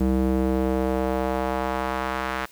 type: tone with band-pass filter sweep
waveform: square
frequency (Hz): 64.8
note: C2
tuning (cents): -16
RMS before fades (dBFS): -24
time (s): 0-2.46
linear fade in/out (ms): 10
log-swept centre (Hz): 260 to 1500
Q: 1.2
effects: white hiss -52 dBFS RMS until 2.51 s